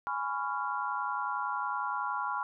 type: chord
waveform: sine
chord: C# dominant seventh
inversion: second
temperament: just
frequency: 831.5 / 997.9 / 1108.7 / 1385.9 Hz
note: G#5 / B5 / C#6 / E#6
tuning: +2 / +18 / 0 / -14 cents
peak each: -37 / -35 / -37 / -36 dBFS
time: 0.07-2.43 s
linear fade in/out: 0 ms
effects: none